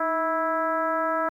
sine tone with frequency modulation, 980 Hz, B5, 14 cents flat, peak -22 dBFS, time 0-1.29 s, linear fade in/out 5 ms, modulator 333 Hz, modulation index 1.7, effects high-pass 60 Hz 12 dB/octave + 10-bit

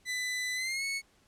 sawtooth tone with pitch glide, 2000 to 2206 Hz, B6 to C#7, +21 to -9 cents, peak -28 dBFS, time 0.05-1.02 s, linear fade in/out 50 ms, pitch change +170 cents, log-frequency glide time 0.55-0.84 s, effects pink hiss -66 dBFS RMS until 1.27 s + low-pass 10000 Hz 12 dB/octave

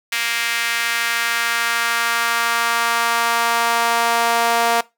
sawtooth tone with high-pass filter sweep, 233.1 Hz, A#3, in tune, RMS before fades -19 dBFS, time 0.12-4.81 s, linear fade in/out 5 ms, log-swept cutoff 2100 to 720 Hz, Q 1.7, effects noise-tail reverb RT60 0.2 s tail -20 dB re dry

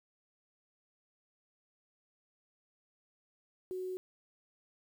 sine tone with quantisation, 370 Hz, F#4, in tune, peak -36 dBFS, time 3.71-3.97 s, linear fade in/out 0 ms, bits 10, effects none

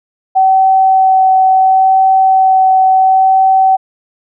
sine tone with vibrato, 761 Hz, F#5, 48 cents sharp, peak -5 dBFS, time 0.35-3.77 s, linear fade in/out 20 ms, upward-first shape sine, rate 0.72 Hz, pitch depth 8 cents each way, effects none

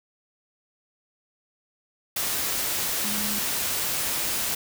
sine tone in noise, 207.7 Hz, G#3, in tune, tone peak -33 dBFS, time 3.04-3.39 s, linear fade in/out 5 ms, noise white, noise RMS -27 dBFS, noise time 2.16-4.55 s, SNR -9 dB, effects none

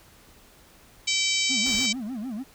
harmonic tone, 770 Hz, G5, 31 cents flat, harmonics 3 / 4 / 5 / 6 / 7 / 8 / 9 / 10, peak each -28 / -29 / -30 / -31 / -31 / -32 / -33 / -33 dBFS, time 1.07-1.93 s, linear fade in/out 10 ms
triangle tone with vibrato, 234.9 Hz, A#3, 13 cents sharp, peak -28 dBFS, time 1.49-2.44 s, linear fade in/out 20 ms, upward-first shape sine, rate 6.7 Hz, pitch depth 240 cents each way
pink noise, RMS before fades -39 dBFS, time 1.66-1.86 s, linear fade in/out 0 ms
effects pink hiss -54 dBFS RMS until 2.54 s

